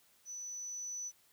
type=tone with level ramp; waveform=sine; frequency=5970 Hz; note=F#8; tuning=15 cents sharp; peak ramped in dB=-42 to -38 dBFS; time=0.25-1.12 s; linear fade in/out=50 ms; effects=white hiss -68 dBFS RMS until 1.32 s